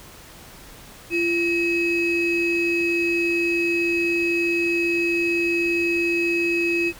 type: ring-modulated tone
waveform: triangle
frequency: 1108.7 Hz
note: C#6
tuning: in tune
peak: -14 dBFS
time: 1.1-6.93 s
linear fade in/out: 50 ms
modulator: 1450 Hz
effects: pink hiss -44 dBFS RMS until 6.99 s